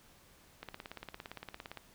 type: click train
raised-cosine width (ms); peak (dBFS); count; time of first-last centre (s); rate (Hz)
0.3; -27; 21; 0.63-1.773; 17.5
effects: pink hiss -62 dBFS RMS until 1.94 s